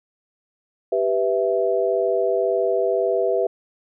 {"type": "chord", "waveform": "sine", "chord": "E minor", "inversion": "first", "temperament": "equal", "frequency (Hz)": [392, 493.9, 659.3], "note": ["G4", "B4", "E5"], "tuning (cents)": [0, 0, 0], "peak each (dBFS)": -22, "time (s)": [0.92, 3.47], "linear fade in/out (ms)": 5, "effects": []}